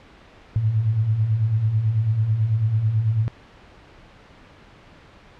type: beating tone pair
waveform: sine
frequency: 102.7 / 111.8 Hz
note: G#2 / A2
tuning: -19 / +28 cents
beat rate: 9.1 Hz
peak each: -26 / -18 dBFS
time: 0.56-3.28 s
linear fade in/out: 0 ms
effects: pink hiss -48 dBFS RMS until 5.39 s + low-pass 3000 Hz 12 dB/octave